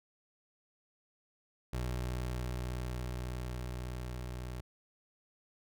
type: tone with level ramp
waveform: 25% pulse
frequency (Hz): 61.74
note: B1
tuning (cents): 0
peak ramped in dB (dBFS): -30 to -36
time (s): 1.73-4.61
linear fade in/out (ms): 5
effects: none